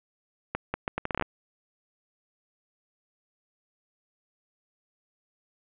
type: accelerating click train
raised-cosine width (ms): 0.5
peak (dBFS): -13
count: 11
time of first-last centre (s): 0.55-1.223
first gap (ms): 190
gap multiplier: 0.73
effects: resampled to 8000 Hz + 8-bit